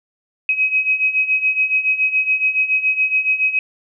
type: beating tone pair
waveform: sine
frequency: 2534 / 2541.1 Hz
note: D#7 / D#7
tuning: +31 / +36 cents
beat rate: 7.1 Hz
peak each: -20 / -16 dBFS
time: 0.49-3.59 s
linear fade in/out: 2 ms
effects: none